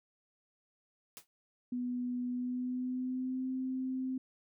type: noise with exponential decay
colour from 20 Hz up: white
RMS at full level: -44 dBFS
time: 1.17-1.27 s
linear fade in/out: 0 ms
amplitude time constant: 20 ms
type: tone with pitch glide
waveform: sine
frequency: 246.9 to 259.5 Hz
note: B3 to C4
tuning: 0 to -14 cents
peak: -33 dBFS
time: 1.72-4.18 s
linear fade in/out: 5 ms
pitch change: +86 cents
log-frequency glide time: 2.28-3.49 s
effects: none